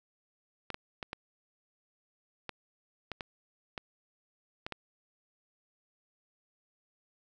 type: clicks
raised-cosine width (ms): 0.3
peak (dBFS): -21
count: 10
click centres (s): 0.703 / 0.744 / 1.028 / 1.131 / 2.493 / 3.117 / 3.208 / 3.778 / 4.665 / 4.723
effects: none